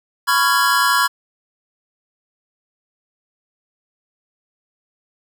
square chord, C# dominant seventh, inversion third, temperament just, 997.9 / 1108.7 / 1385.9 / 1663.1 Hz, B5 / C#6 / E#6 / G#6, +18 / 0 / -14 / +2 cents, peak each -20 dBFS, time 0.27-1.08 s, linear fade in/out 20 ms, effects none

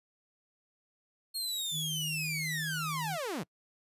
sawtooth linear sweep, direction down, 4298 to 120.6 Hz, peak -30 dBFS, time 1.34-3.44 s, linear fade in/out 20 ms
violet noise, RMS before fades -46 dBFS, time 1.47-3.15 s, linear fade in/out 10 ms
sine tone with pitch glide, 155.56 to 156.91 Hz, D#3 to D#3, 0 to +15 cents, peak -37 dBFS, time 1.71-3.18 s, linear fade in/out 50 ms, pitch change +15 cents, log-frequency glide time 2.29-2.63 s
effects noise-tail reverb RT60 0.1 s tail -25 dB re dry + resampled to 32000 Hz

